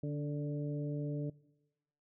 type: harmonic tone with a mistuned harmonic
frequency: 146.83 Hz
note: D3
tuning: in tune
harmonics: 1 / 2 / 3 / 4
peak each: -36 / -40 / -45 / -47 dBFS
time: 0.03-1.3 s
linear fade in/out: 5 ms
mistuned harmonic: 2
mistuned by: -19 cents
effects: noise-tail reverb RT60 1.0 s tail -22 dB re dry